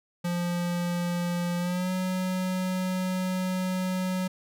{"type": "tone with pitch glide", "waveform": "square", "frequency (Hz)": [174.61, 184.99], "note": ["F3", "F#3"], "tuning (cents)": [0, 0], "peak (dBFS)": -27, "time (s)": [0.24, 4.28], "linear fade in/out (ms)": 10, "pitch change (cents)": 100, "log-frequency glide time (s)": [1.58, 1.91], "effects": []}